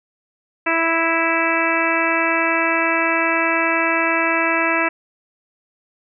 harmonic tone, 329.6 Hz, E4, in tune, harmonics 1 / 2 / 3 / 4 / 5 / 6 / 7 / 8, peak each -24 / -24 / -24 / -24 / -24 / -24 / -24 / -24 dBFS, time 0.66-4.89 s, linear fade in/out 10 ms, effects none

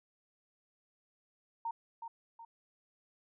sine tone with echo, 920 Hz, A#5, 23 cents flat, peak -34 dBFS, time 1.65-1.71 s, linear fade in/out 5 ms, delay 370 ms, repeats 2, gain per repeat -7 dB, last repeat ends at 2.45 s, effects none

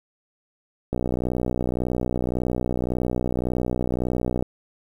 click train, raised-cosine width 2 ms, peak -11 dBFS, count 217, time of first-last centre 0.93-4.425 s, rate 61.8 Hz, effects 8-bit

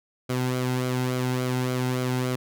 sawtooth tone with flanger, 126.8 Hz, B2, 46 cents sharp, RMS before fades -26 dBFS, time 0.29-2.36 s, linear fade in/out 10 ms, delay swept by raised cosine 1.1 to 1.75 ms, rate 3.5 Hz, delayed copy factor -0.55, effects none

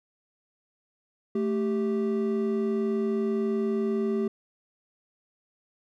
triangle tone pair together, 220.2 / 392 Hz, A3 / G4, +2 / 0 cents, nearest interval minor seventh, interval 998 cents, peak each -25 dBFS, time 1.35-4.28 s, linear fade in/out 5 ms, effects none

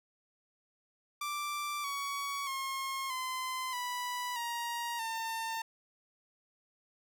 sawtooth tone with pitch steps, 1174.7 / 1124.2 / 1076 / 1029.7 / 985.5 / 943.2 / 902.7 Hz, D6 / C#6 / C6 / C6 / B5 / A#5 / A5, 0 / +24 / +48 / -28 / -4 / +20 / +44 cents, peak -31 dBFS, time 1.21-5.62 s, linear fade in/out 5 ms, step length 630 ms, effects none

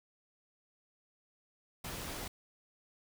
pink noise, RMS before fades -42 dBFS, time 1.84-2.28 s, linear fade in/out 5 ms, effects none

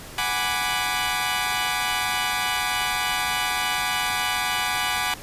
15% pulse chord, G# half-diminished seventh, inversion third, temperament equal, 740 / 830.6 / 987.8 / 1174.7 Hz, F#5 / G#5 / B5 / D6, 0 / 0 / 0 / 0 cents, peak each -22 dBFS, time 0.18-5.14 s, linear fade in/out 2 ms, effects pink hiss -40 dBFS RMS until 5.22 s + resampled to 32000 Hz

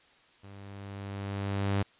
sawtooth tone with level ramp, 99.3 Hz, G2, 23 cents sharp, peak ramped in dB -43 to -21 dBFS, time 0.43-1.83 s, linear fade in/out 10 ms, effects white hiss -61 dBFS RMS until 1.99 s + resampled to 8000 Hz

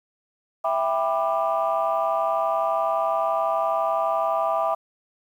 sine chord, E minor seventh, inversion none, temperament just, 659.3 / 791.1 / 988.9 / 1186.7 Hz, E5 / G5 / B5 / D6, 0 / +16 / +2 / +18 cents, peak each -23 / -26 / -28 / -26 dBFS, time 0.64-4.75 s, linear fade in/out 10 ms, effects tanh soft clip ceiling -12 dBFS + 9-bit

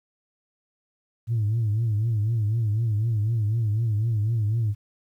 sine tone with vibrato, 110 Hz, A2, in tune, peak -19 dBFS, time 1.27-4.75 s, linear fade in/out 50 ms, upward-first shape triangle, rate 4 Hz, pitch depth 140 cents each way, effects tanh soft clip ceiling -18 dBFS + 10-bit

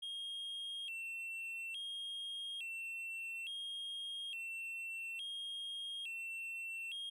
triangle tone with vibrato, 2960 Hz, F#7, in tune, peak -40 dBFS, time 0.02-7.1 s, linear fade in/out 10 ms, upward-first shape square, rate 0.58 Hz, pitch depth 160 cents each way, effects none

